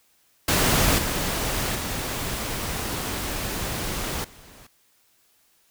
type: noise with level steps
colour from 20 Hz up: pink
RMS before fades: -20 / -26 / -29 / -48 dBFS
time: 0.48-4.67 s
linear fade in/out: 5 ms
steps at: 0.98 / 1.75 / 4.24 s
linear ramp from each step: 5 ms
effects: white hiss -63 dBFS RMS until 5.7 s